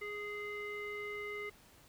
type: tone with low-pass filter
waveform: square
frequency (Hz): 415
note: G#4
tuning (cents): -1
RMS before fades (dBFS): -42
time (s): 0.01-1.5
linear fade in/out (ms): 10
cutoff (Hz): 2200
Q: 6.6
effects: pink hiss -62 dBFS RMS until 1.88 s